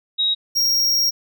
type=tone pair in turn; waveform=sine / square; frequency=3802 / 5593 Hz; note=A#7 / F8; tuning=+33 / +2 cents; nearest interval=perfect fifth; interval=669 cents; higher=second; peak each=-16 dBFS; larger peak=neither; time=0.18-0.35 / 0.55-1.11 s; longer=second; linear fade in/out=20 ms; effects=none